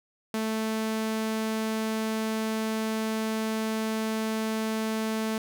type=tone; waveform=sawtooth; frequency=220 Hz; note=A3; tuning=in tune; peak=-23 dBFS; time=0.34-5.38 s; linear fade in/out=2 ms; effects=none